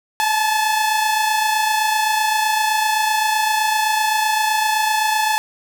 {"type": "tone pair together", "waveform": "sawtooth", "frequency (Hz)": [860, 887.8], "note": ["A5", "A5"], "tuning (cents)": [-40, 15], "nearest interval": "minor second", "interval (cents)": 55, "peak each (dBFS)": [-13, -19], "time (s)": [0.2, 5.38], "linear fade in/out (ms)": 0, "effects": []}